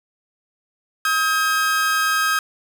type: tone pair together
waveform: 40% pulse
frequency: 1271.5 / 1602 Hz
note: D#6 / G6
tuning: +37 / +37 cents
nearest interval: major third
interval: 400 cents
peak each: -19 dBFS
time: 1.05-2.39 s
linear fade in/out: 2 ms
effects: none